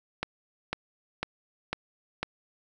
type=click train; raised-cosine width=0.3 ms; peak=-13 dBFS; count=5; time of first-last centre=0.23-2.23 s; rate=2 Hz; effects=none